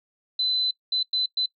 sine tone bursts at uneven times, 4026 Hz, B7, 33 cents sharp, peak -21 dBFS, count 4, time 0.39-0.71 / 0.92-1.03 / 1.13-1.26 / 1.37-1.46 s, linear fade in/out 5 ms, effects noise-tail reverb RT60 0.1 s tail -23 dB re dry

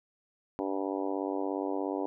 harmonic tone, 97 Hz, G2, 18 cents flat, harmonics 3 / 4 / 5 / 6 / 7 / 8 / 9 / 10, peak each -34 / -36 / -38 / -40 / -41 / -42 / -43 / -44 dBFS, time 0.59-2.06 s, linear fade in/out 0 ms, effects none

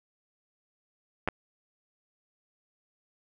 clicks, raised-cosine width 0.5 ms, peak -13 dBFS, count 2, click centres 1.276 / 1.286 s, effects none

